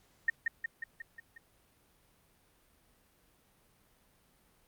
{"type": "tone with echo", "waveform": "sine", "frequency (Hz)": 1844, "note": "A#6", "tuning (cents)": -19, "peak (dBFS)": -23, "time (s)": [0.28, 0.3], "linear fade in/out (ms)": 5, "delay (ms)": 180, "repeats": 6, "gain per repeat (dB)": -4, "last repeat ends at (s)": 1.38, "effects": ["pink hiss -68 dBFS RMS until 4.67 s", "Opus 48 kbps"]}